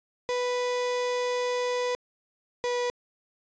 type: tone pair in turn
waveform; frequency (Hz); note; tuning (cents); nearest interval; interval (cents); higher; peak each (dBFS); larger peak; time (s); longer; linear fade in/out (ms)
35% pulse; 493.9 / 488.5; B4 / B4; 0 / -19; unison; 19; first; -24; neither; 0.29-1.95 / 2.64-2.9; first; 0
effects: resampled to 16000 Hz